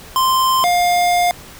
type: tone pair in turn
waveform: square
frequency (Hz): 1043 / 707.1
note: C6 / F5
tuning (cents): -6 / +21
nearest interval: perfect fifth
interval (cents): 673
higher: first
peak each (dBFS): -13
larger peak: neither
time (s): 0.16-0.64 / 0.64-1.31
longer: second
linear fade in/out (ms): 0
effects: pink hiss -38 dBFS RMS until 1.59 s